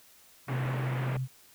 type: tone with vibrato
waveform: sine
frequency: 129.5 Hz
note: C3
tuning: 17 cents flat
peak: -29 dBFS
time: 0.47-1.28 s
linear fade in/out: 50 ms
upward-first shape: square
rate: 9.7 Hz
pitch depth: 10 cents each way
type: band-pass noise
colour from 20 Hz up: pink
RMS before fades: -38 dBFS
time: 0.48-1.17 s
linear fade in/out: 5 ms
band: 150 to 2400 Hz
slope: 24 dB/octave
type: clicks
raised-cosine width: 2 ms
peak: -30 dBFS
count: 2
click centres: 0.656 / 1.169 s
effects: white hiss -58 dBFS RMS until 1.54 s